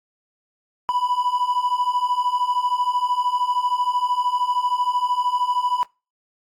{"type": "beating tone pair", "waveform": "triangle", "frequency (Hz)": [980, 993], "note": ["B5", "B5"], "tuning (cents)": [-14, 9], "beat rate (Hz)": 13, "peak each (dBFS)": [-22, -19], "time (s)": [0.89, 5.83], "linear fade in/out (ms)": 0, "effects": ["noise-tail reverb RT60 0.3 s tail -26 dB re dry", "AAC 64 kbps"]}